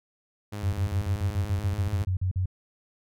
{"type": "tone with pitch glide", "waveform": "sawtooth", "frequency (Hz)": [103.7, 104.78], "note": ["G#2", "G#2"], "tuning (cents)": [-2, 16], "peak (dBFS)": -29, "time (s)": [0.52, 2.05], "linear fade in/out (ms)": 10, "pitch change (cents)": 18, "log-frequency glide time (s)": [0.81, 1.18]}
{"type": "tone bursts", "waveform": "sine", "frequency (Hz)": 92.5, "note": "F#2", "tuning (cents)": 0, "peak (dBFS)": -23, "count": 13, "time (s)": [0.63, 2.458], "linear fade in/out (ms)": 5, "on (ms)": 100, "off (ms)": 44}
{"effects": []}